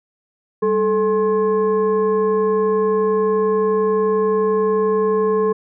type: tone with frequency modulation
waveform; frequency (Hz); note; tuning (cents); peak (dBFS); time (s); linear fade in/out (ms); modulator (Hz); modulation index
sine; 434.3; A4; -23; -14; 0.62-5.53; 10; 630; 0.67
effects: none